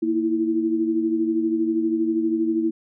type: tone cluster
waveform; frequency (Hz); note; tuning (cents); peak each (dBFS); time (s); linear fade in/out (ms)
sine; 231.5 / 326.8 / 339.3; A#3 / E4 / F4; -12 / -15 / -50; -27 / -20 / -29; 0.02-2.71; 10
effects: none